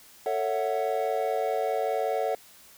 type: chord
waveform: triangle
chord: F# minor seventh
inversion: first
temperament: equal with one note detuned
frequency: 444.9 / 554.4 / 659.3 / 740 Hz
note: A4 / C#5 / E5 / F#5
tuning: +19 / 0 / 0 / 0 cents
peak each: -28 / -29 / -30 / -28 dBFS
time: 0.26-2.35 s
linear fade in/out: 2 ms
effects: white hiss -53 dBFS RMS until 2.77 s